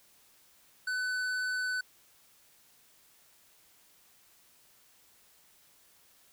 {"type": "tone with hard clipping", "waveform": "triangle", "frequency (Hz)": 1503, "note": "F#6", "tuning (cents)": 27, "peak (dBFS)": -32, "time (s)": [0.87, 1.81], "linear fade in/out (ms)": 5, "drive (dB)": 14, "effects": ["white hiss -63 dBFS RMS until 6.32 s"]}